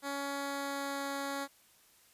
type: tone with pitch glide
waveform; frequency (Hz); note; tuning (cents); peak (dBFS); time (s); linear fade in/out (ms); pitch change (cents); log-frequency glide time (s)
10% pulse; 280 to 278.1; C#4 to C#4; +18 to +6; -27; 0.02-1.48; 50; -12; 0.38-1.09
effects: white hiss -64 dBFS RMS until 2.13 s + resampled to 32000 Hz